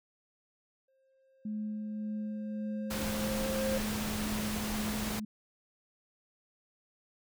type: tone with exponential growth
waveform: triangle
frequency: 531 Hz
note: C5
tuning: 25 cents sharp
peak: -28 dBFS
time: 0.88-3.78 s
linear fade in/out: 5 ms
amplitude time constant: 630 ms
type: tone with tremolo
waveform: sine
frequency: 212.9 Hz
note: G#3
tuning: 43 cents sharp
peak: -33 dBFS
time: 1.45-5.25 s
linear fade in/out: 5 ms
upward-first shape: sine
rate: 1.8 Hz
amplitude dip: 25%
type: noise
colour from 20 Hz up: pink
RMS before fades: -37 dBFS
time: 2.9-5.2 s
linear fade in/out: 10 ms
effects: none